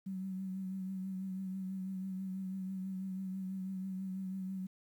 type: tone with vibrato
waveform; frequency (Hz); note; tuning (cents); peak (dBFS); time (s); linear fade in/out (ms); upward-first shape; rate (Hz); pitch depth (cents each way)
sine; 189.3; F#3; +40; -37; 0.06-4.67; 10; triangle; 6.1; 36
effects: 11-bit